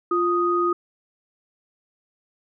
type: tone pair together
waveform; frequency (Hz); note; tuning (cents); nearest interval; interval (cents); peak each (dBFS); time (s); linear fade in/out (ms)
sine; 349.2 / 1244.5; F4 / D#6; 0 / 0; octave + minor seventh; 2200; -21; 0.11-0.73; 5
effects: none